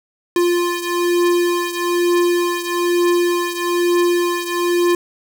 square beating tone pair, 349.2 / 350.3 Hz, F4 / F4, 0 / +5 cents, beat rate 1.1 Hz, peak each -17 / -21 dBFS, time 0.36-4.95 s, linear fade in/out 2 ms, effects none

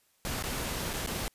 pink noise with dropouts, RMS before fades -34 dBFS, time 0.25-1.28 s, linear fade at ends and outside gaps 0 ms, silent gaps 0.425-0.438 / 0.932-0.936 / 1.063-1.073 s, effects white hiss -69 dBFS RMS until 1.34 s + resampled to 32000 Hz

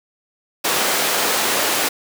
pink high-pass noise, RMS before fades -19 dBFS, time 0.64-1.89 s, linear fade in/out 10 ms, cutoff 430 Hz, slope 12 dB/octave, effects none

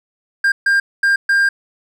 triangle tone bursts at uneven times, 1600 Hz, G6, 35 cents sharp, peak -9 dBFS, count 4, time 0.44-0.52 / 0.66-0.8 / 1.03-1.16 / 1.29-1.49 s, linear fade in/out 5 ms, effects none

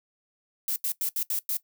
violet noise bursts at uneven times, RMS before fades -28 dBFS, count 6, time 0.68-0.76 / 0.84-0.92 / 1.01-1.09 / 1.16-1.23 / 1.3-1.39 / 1.49-1.57 s, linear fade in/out 2 ms, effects noise-tail reverb RT60 0.1 s tail -17 dB re dry

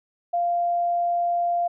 sine tone, 695 Hz, F5, 9 cents flat, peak -20 dBFS, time 0.33-1.68 s, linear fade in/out 10 ms, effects none

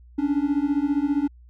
triangle beating tone pair, 279.3 / 294.3 Hz, C#4 / D4, +13 / +4 cents, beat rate 15 Hz, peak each -21 dBFS, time 0.18-1.28 s, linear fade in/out 10 ms, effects added 60 Hz sine -46 dBFS peak until 1.49 s

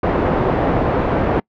white low-pass noise, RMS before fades -17 dBFS, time 0.03-1.4 s, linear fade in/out 5 ms, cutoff 640 Hz, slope 12 dB/octave, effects noise-tail reverb RT60 0.1 s tail -26 dB re dry + low-pass 3000 Hz 12 dB/octave

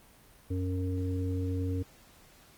harmonic tone, 92.1 Hz, F#2, 7 cents flat, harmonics 1 / 3 / 5, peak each -30 / -35 / -40 dBFS, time 0.5-1.83 s, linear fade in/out 10 ms, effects pink hiss -58 dBFS RMS until 2.57 s + Opus 32 kbps

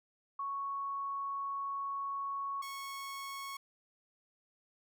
sine / sawtooth tone pair in turn, 1108.7 / 1101.7 Hz, C#6 / C#6, 0 / -11 cents, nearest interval unison, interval 11 cents, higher first, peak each -35 / -37 dBFS, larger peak first, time 0.39-2.62 / 2.62-3.57 s, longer first, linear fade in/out 5 ms, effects none

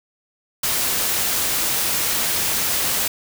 white noise, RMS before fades -21 dBFS, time 0.63-3.08 s, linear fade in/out 5 ms, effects none

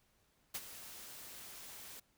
white noise with ADSR envelope, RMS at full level -39 dBFS, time 0.54-2 s, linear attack 12 ms, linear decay 44 ms, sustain -12 dB, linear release 6 ms, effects pink hiss -74 dBFS RMS until 2.17 s

